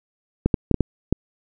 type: clicks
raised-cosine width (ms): 3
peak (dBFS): -4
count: 6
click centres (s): 0.46 / 0.542 / 0.713 / 0.743 / 0.807 / 1.126
effects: none